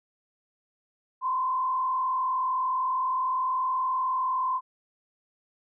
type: tone with frequency modulation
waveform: sine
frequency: 1032 Hz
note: C6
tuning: 24 cents flat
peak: -24 dBFS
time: 1.21-4.61 s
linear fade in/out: 50 ms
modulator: 40.5 Hz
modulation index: 0.78
effects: none